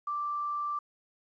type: tone with quantisation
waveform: sine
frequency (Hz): 1174.7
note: D6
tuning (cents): 0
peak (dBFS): -30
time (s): 0.07-0.79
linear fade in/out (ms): 5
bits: 10
effects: resampled to 16000 Hz